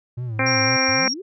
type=tone with vibrato; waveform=triangle; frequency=116.54 Hz; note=A#2; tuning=in tune; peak=-23 dBFS; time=0.17-0.77 s; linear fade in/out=10 ms; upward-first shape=sine; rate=3.9 Hz; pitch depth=130 cents each way
type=harmonic tone; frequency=263.4 Hz; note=C4; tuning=12 cents sharp; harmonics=1 / 2 / 3 / 4 / 5 / 6 / 7 / 8 / 9; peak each=-26 / -25 / -29 / -29 / -30 / -27 / -29 / -27 / -24 dBFS; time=0.39-1.08 s; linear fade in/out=2 ms
type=tone; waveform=sine; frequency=5588 Hz; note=F8; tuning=in tune; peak=-21 dBFS; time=0.46-1.14 s; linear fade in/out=10 ms
type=exponential sweep; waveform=sine; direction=up; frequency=87.31 to 415.3 Hz; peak=-30 dBFS; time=0.88-1.22 s; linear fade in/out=10 ms
effects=none